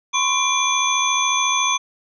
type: tone cluster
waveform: sine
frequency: 1017 / 1091 / 2374 / 3424 / 6190 Hz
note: C6 / C#6 / D7 / A7 / G8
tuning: -50 / -28 / +18 / -48 / -23 cents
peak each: -23 dBFS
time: 0.13-1.78 s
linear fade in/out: 20 ms
effects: none